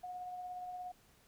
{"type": "tone with tremolo", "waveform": "sine", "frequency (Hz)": 725, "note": "F#5", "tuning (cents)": -35, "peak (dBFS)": -40, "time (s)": [0.03, 0.92], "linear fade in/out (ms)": 10, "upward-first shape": "triangle", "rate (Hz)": 17, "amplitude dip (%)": 35, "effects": ["pink hiss -67 dBFS RMS until 1.27 s"]}